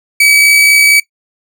40% pulse tone with amplitude modulation, 2283 Hz, D7, 50 cents flat, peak -3 dBFS, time 0.2-1 s, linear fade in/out 5 ms, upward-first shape sine, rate 64.2 Hz, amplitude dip 30%, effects noise-tail reverb RT60 0.1 s tail -18 dB re dry

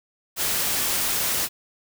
white noise, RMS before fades -24 dBFS, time 0.36-1.49 s, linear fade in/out 50 ms, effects none

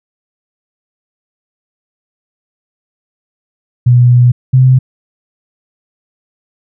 sine tone pair in turn, 122.8 / 129.3 Hz, B2 / C3, -9 / -20 cents, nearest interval minor second, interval 89 cents, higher second, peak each -3 dBFS, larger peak neither, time 3.86-4.32 / 4.53-4.79 s, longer first, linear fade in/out 10 ms, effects none

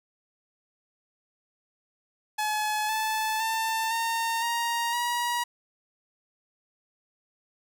sawtooth tone with pitch steps, 852 / 872.4 / 893.3 / 914.7 / 936.7 / 959.1 Hz, G#5 / A5 / A5 / A#5 / A#5 / A#5, +44 / -15 / +26 / -33 / +8 / +49 cents, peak -22 dBFS, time 2.38-5.44 s, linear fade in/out 10 ms, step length 510 ms, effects none

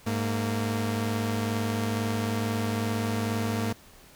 sawtooth tone pair together, 103.88 / 230 Hz, G#2 / A#3, +1 / -23 cents, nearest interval octave + major second, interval 1376 cents, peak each -25 dBFS, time 0.06-3.73 s, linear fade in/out 10 ms, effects pink hiss -53 dBFS RMS until 4.15 s

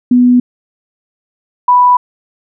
sine tone pair in turn, 246.9 / 987.6 Hz, B3 / B5, 0 / 0 cents, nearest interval 2 octaves, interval 2400 cents, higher second, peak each -4 dBFS, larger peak neither, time 0.11-0.4 / 1.68-1.97 s, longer neither, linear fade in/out 5 ms, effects none

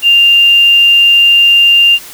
sine tone, 2794 Hz, F7, in tune, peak -3 dBFS, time 0.02-1.99 s, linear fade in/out 50 ms, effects white hiss -31 dBFS RMS until 2.13 s

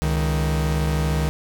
45% pulse tone pair together, 69.6 / 156.25 Hz, C#2 / D#3, +8 / +8 cents, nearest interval octave + major second, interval 1400 cents, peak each -22 dBFS, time 0.02-1.29 s, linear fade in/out 0 ms, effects none

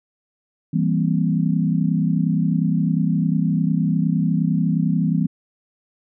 sine chord, C dominant seventh, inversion first, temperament equal, 164.81 / 196 / 233.1 / 261.6 Hz, E3 / G3 / Bb3 / C4, 0 / 0 / 0 / 0 cents, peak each -19 / -22 / -25 / -25 dBFS, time 0.73-5.27 s, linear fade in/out 10 ms, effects none

